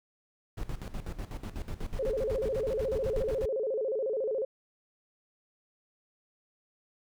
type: noise with tremolo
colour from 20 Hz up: brown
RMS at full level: -35 dBFS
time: 0.57-3.46 s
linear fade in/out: 10 ms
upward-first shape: square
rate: 8.1 Hz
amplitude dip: 75%
type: tone with vibrato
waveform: sine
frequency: 480 Hz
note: B4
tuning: 49 cents flat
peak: -28 dBFS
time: 1.99-4.45 s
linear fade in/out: 5 ms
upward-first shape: square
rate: 14 Hz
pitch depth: 180 cents each way
effects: none